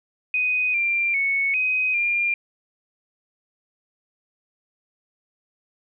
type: tone with pitch steps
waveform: sine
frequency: 2497 / 2374 / 2212 / 2515 / 2399 Hz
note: D#7 / D7 / C#7 / D#7 / D7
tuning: +6 / +18 / -4 / +18 / +36 cents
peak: -19 dBFS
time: 0.34-2.34 s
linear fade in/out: 2 ms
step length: 400 ms
effects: none